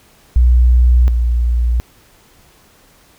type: tone pair in turn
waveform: sine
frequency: 61 / 59.33 Hz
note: B1 / A#1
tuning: -21 / +31 cents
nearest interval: unison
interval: 48 cents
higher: first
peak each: -6 / -11 dBFS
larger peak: first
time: 0.36-1.08 / 1.08-1.8 s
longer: neither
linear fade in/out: 0 ms
effects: pink hiss -49 dBFS RMS until 3.18 s